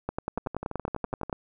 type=two click trains; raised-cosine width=1 ms; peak=-15 / -20 dBFS; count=14 / 12; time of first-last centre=0.09-1.328 / 0.38-1.297 s; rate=10.5 / 12 Hz; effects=none